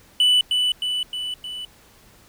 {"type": "tone with echo", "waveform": "triangle", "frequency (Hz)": 2979, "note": "F#7", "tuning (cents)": 11, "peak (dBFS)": -12, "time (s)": [0.2, 0.41], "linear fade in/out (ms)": 2, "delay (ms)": 310, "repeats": 4, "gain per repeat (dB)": -4, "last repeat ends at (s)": 1.65, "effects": ["pink hiss -52 dBFS RMS until 2.28 s"]}